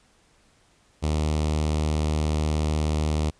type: tone with notch filter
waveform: sawtooth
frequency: 76.6 Hz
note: D#2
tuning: 27 cents flat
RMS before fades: -24 dBFS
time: 1.02-3.31 s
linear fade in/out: 20 ms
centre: 1600 Hz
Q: 1.4
effects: pink hiss -61 dBFS RMS until 3.39 s + resampled to 22050 Hz